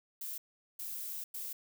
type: noise bursts at uneven times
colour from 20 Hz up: violet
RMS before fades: -41 dBFS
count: 3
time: 0.21-0.38 / 0.79-1.24 / 1.34-1.53 s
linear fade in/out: 5 ms
effects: none